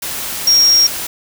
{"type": "tone in noise", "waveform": "sine", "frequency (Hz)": 5588, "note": "F8", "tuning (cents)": 0, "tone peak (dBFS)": -7, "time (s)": [0.47, 0.87], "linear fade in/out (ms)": 5, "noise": "white", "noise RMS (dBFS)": -23, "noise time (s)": [0.02, 1.07], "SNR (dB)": 13, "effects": []}